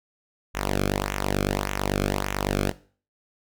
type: tone with flanger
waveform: sawtooth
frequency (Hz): 49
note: G1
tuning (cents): 0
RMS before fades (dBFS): -26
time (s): 0.54-2.72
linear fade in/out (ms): 20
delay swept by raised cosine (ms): 0.21 to 1.08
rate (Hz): 1.7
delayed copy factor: -0.75
effects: noise-tail reverb RT60 0.4 s tail -17 dB re dry